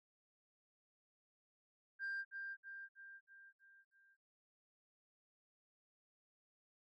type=tone with echo; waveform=sine; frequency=1589 Hz; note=G6; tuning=23 cents sharp; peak=-38 dBFS; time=1.99-2.25 s; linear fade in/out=50 ms; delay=320 ms; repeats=6; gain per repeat=-5 dB; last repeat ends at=4.17 s; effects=tanh soft clip ceiling -38 dBFS